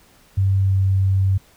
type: tone with pitch glide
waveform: sine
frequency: 96.9 to 96.06 Hz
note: G2 to G2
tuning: -20 to -35 cents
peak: -14 dBFS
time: 0.37-1.38 s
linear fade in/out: 10 ms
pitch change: -15 cents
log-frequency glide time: 0.58-0.76 s
effects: pink hiss -53 dBFS RMS until 1.56 s